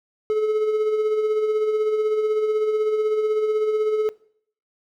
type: tone with tremolo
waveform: triangle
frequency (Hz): 430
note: A4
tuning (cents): -40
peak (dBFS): -15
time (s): 0.3-4.09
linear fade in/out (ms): 0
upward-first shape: sine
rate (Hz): 16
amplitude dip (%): 45
effects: noise-tail reverb RT60 0.6 s tail -20 dB re dry